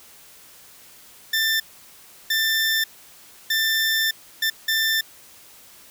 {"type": "tone bursts at uneven times", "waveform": "20% pulse", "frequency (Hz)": 1781, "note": "A6", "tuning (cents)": 21, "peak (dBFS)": -14, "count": 5, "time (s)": [[1.33, 1.6], [2.3, 2.84], [3.5, 4.11], [4.42, 4.5], [4.68, 5.01]], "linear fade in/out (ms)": 5, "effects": ["white hiss -48 dBFS RMS until 5.9 s"]}